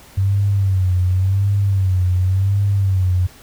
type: tone with vibrato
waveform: sine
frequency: 95.4 Hz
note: G2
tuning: 47 cents flat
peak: -13 dBFS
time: 0.17-3.27 s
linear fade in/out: 10 ms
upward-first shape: sine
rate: 0.91 Hz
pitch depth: 89 cents each way
effects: pink hiss -44 dBFS RMS until 3.42 s